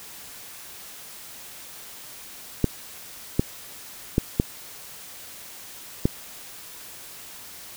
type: clicks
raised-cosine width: 3 ms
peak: -5 dBFS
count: 5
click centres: 2.643 / 3.395 / 4.181 / 4.399 / 6.055 s
effects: white hiss -42 dBFS RMS until 7.76 s